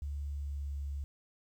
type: tone with pitch glide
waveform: sine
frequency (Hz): 71.7 to 70.63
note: D2 to C#2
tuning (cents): -41 to +33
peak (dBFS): -35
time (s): 0.02-1.04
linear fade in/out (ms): 0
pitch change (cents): -26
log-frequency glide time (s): 0.21-0.72
effects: 11-bit